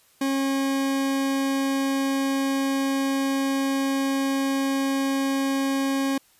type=tone; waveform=40% pulse; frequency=272 Hz; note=C#4; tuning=33 cents flat; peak=-21 dBFS; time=0.21-6.18 s; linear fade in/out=5 ms; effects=white hiss -59 dBFS RMS until 6.39 s + resampled to 32000 Hz